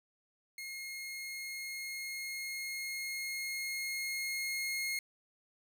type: tone with level ramp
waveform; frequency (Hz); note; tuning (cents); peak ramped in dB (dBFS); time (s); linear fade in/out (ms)
sawtooth; 2150; C7; +47; -38 to -30; 0.58-4.99; 2
effects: none